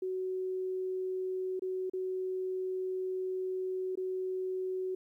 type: tone with dropouts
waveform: sine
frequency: 372.9 Hz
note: F#4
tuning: 14 cents sharp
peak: -32 dBFS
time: 0.02-4.95 s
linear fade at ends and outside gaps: 5 ms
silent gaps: 1.595-1.62 / 1.898-1.934 / 3.955-3.973 s
effects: 12-bit